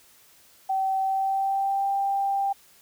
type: tone with pitch glide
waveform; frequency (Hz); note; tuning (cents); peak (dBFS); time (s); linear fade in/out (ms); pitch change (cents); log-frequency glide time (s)
sine; 769 to 790.2; G5 to G5; -33 to +14; -22; 0.69-2.53; 10; +47; 1-1.88
effects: white hiss -56 dBFS RMS until 2.81 s